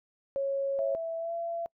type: tone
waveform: sine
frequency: 550 Hz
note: C#5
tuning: 14 cents flat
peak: -27 dBFS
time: 0.36-0.95 s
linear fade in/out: 0 ms
type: tone with pitch glide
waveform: sine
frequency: 659.3 to 676.3 Hz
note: E5 to E5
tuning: 0 to +44 cents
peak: -31 dBFS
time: 0.79-1.66 s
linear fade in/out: 0 ms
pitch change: +44 cents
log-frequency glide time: 1.18-1.33 s
effects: noise-tail reverb RT60 0.1 s tail -26 dB re dry